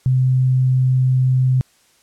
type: tone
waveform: sine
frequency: 129 Hz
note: C3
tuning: 24 cents flat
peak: -12 dBFS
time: 0.06-1.61 s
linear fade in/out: 0 ms
effects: white hiss -56 dBFS RMS until 2.02 s + low-pass 10000 Hz 12 dB/octave